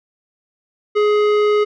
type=tone with tanh clipping; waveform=sine; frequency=419 Hz; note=G#4; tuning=15 cents sharp; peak=-14 dBFS; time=0.95-1.65 s; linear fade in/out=20 ms; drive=15 dB; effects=none